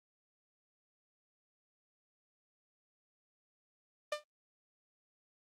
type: tone with exponential decay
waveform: sawtooth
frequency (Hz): 598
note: D5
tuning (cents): +31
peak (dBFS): -26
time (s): 4.12-4.24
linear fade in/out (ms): 5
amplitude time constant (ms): 26
effects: low-pass 8000 Hz 12 dB/octave + Opus 32 kbps